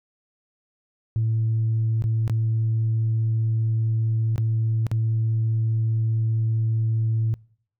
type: tone with dropouts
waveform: sine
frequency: 111.9 Hz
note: A2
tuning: 30 cents sharp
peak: -18 dBFS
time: 1.16-7.34 s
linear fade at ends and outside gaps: 0 ms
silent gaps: 2.022-2.04 / 2.278-2.297 / 4.359-4.38 / 4.867-4.915 s
effects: noise-tail reverb RT60 0.6 s tail -26 dB re dry + tanh soft clip ceiling -16 dBFS